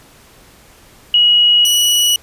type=tone pair in turn; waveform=sine / sawtooth; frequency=2905 / 2932 Hz; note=F#7 / F#7; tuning=-32 / -16 cents; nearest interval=unison; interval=16 cents; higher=second; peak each=-7 dBFS; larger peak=neither; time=1.14-1.65 / 1.65-2.16 s; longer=neither; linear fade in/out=2 ms; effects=pink hiss -45 dBFS RMS until 2.22 s + resampled to 32000 Hz